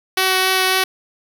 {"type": "tone with vibrato", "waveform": "5% pulse", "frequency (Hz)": 375.9, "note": "F#4", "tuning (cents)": 27, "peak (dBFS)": -3, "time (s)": [0.17, 0.84], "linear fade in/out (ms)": 5, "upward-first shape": "triangle", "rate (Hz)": 3.7, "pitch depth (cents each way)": 10, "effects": []}